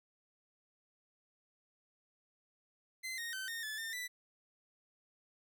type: tone with pitch steps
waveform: sawtooth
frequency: 2060 / 1859 / 1537 / 1838 / 1732 / 1806 / 1978 Hz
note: C7 / A#6 / G6 / A#6 / A6 / A6 / B6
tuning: -28 / -5 / -35 / -25 / -28 / +45 / +2 cents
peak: -36 dBFS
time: 3.03-4.08 s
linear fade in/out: 20 ms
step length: 150 ms
effects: none